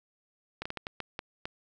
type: slowing click train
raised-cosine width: 0.3 ms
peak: -19 dBFS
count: 8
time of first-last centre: 0.62-1.455 s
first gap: 35 ms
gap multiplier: 1.4
effects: none